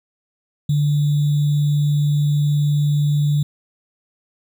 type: tone with sample-and-hold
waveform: sine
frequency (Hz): 146.83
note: D3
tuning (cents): 0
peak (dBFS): -14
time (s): 0.69-3.43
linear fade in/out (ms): 5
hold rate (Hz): 3675
effects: none